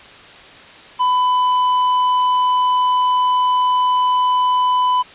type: tone with hard clipping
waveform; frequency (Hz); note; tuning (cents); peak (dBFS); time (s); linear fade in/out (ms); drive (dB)
sine; 1000; B5; +21; -14; 0.99-5.03; 20; 4
effects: white hiss -40 dBFS RMS until 5.14 s + resampled to 8000 Hz